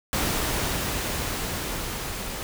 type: noise with level ramp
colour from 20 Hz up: pink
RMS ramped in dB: -25 to -33 dBFS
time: 0.13-2.43 s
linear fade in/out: 0 ms
effects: none